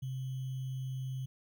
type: tone with sample-and-hold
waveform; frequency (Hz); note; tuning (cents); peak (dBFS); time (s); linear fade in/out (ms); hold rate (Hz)
sine; 130.81; C3; 0; -35; 0.02-1.26; 10; 3150
effects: none